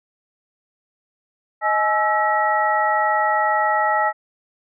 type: tone cluster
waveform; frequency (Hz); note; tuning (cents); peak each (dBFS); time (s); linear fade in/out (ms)
sine; 625 / 847 / 1320 / 1915; D#5 / G#5 / E6 / A#6; +8 / +34 / +2 / +46; -24 / -19 / -22 / -23; 1.61-4.13; 50
effects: none